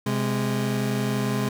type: tone pair together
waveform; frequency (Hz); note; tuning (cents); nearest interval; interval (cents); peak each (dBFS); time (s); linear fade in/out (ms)
30% pulse; 129.1 / 206.7; C3 / G#3; -23 / -8; minor sixth; 815; -23; 0.06-1.49; 5
effects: none